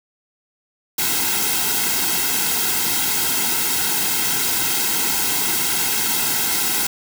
white noise with comb filter, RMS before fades -20 dBFS, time 0.98-6.87 s, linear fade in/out 5 ms, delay 1.7 ms, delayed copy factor -0.85, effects none

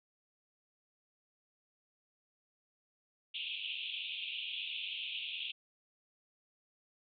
pink band-pass noise, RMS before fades -41 dBFS, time 3.34-5.52 s, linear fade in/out 10 ms, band 2500 to 3600 Hz, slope 96 dB/octave, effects none

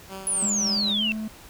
10% pulse tone with tremolo, 192 Hz, G3, 36 cents flat, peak -26 dBFS, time 0.08-0.95 s, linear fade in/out 50 ms, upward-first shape triangle, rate 3.7 Hz, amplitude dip 55%
sine exponential sweep, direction down, 10430 to 2639 Hz, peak -22 dBFS, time 0.27-1.12 s, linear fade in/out 0 ms
triangle tone with pitch glide, 206.9 to 217.3 Hz, G#3 to A3, -6 to -21 cents, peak -26 dBFS, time 0.42-1.28 s, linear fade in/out 5 ms, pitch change +85 cents, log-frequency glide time 0.95-1.04 s
effects pink hiss -47 dBFS RMS until 1.49 s

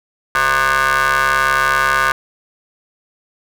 25% pulse ring-modulated tone, 138.59 Hz, C#3, in tune, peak -6 dBFS, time 0.35-2.12 s, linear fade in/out 2 ms, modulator 1350 Hz, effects none

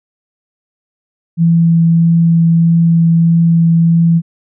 sine tone with vibrato, 166.7 Hz, E3, 20 cents sharp, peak -6 dBFS, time 1.37-4.22 s, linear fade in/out 50 ms, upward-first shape triangle, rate 1.6 Hz, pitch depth 8 cents each way, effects none

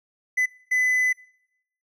triangle tone bursts at uneven times, 2008 Hz, B6, 28 cents sharp, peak -17 dBFS, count 2, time 0.37-0.46 / 0.71-1.13 s, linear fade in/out 10 ms, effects noise-tail reverb RT60 0.8 s tail -23 dB re dry

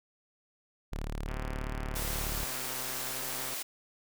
sawtooth tone, 36.73 Hz, D1, 1 cent sharp, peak -30 dBFS, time 0.92-2.44 s, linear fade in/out 0 ms
click train, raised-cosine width 0.5 ms, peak -28 dBFS, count 292, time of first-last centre 1.28-3.536 s, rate 129 Hz
white high-pass noise, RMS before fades -37 dBFS, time 1.95-3.63 s, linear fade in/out 10 ms, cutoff 230 Hz, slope 24 dB/octave
effects none

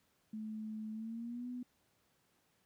sine tone with pitch glide, 216.8 to 247.6 Hz, A3 to B3, -25 to +5 cents, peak -40 dBFS, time 0.33-1.63 s, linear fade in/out 5 ms, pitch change +230 cents, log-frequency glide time 0.92-1.48 s, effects pink hiss -75 dBFS RMS until 2.65 s + high-pass 80 Hz 12 dB/octave

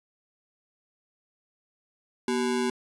square ring-modulated tone, 311.1 Hz, D#4, in tune, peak -22 dBFS, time 2.28-2.7 s, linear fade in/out 2 ms, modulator 69.5 Hz, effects resampled to 24000 Hz

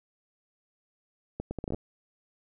accelerating click train, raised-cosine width 2 ms, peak -20 dBFS, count 9, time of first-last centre 1.4-1.746 s, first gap 110 ms, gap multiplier 0.7, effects none

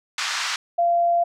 pink band-pass noise, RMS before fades -26 dBFS, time 0.18-0.56 s, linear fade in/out 2 ms, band 1100 to 6700 Hz, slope 24 dB/octave
sine tone, 689 Hz, F5, 24 cents flat, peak -16 dBFS, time 0.78-1.24 s, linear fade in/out 10 ms
effects none

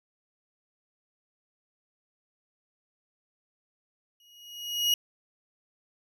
35% pulse tone with exponential growth, 2891 Hz, F#7, 41 cents flat, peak -18 dBFS, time 4.2-4.94 s, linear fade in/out 2 ms, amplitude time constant 160 ms, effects none

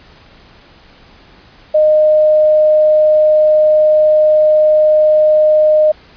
sine tone, 614 Hz, D#5, 23 cents flat, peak -6 dBFS, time 1.74-5.92 s, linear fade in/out 10 ms, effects pink hiss -43 dBFS RMS until 6.16 s + resampled to 11025 Hz

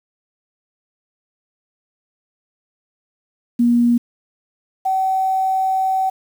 sine tone pair in turn, 238.5 / 761.6 Hz, A#3 / F#5, +40 / +50 cents, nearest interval octave + minor sixth, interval 2010 cents, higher second, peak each -11 / -15 dBFS, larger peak first, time 3.59-3.98 / 4.85-6.1 s, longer second, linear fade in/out 10 ms, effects 7-bit

